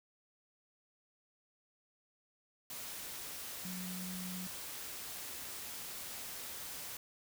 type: tone in noise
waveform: sine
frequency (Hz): 183.3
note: F#3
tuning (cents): -16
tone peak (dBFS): -42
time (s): 3.65-4.47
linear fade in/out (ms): 2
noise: white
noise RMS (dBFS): -45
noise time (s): 2.7-6.97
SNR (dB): 0
effects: none